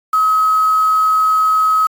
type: tone with quantisation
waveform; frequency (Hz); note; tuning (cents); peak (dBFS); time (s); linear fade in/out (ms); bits
sine; 1276; D#6; +43; -10; 0.13-1.87; 5; 5
effects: AAC 64 kbps